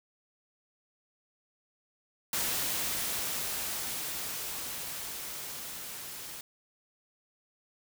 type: noise with level ramp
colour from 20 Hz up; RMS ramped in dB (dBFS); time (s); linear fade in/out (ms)
white; -31 to -43; 2.33-6.41; 2
effects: none